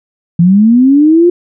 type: linear sweep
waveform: sine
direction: up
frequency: 164.81 to 356.3 Hz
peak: -3 dBFS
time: 0.39-1.3 s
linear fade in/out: 5 ms
effects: none